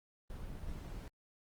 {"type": "noise", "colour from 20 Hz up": "brown", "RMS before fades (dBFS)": -44, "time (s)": [0.3, 1.08], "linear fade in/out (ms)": 0, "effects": ["Opus 24 kbps"]}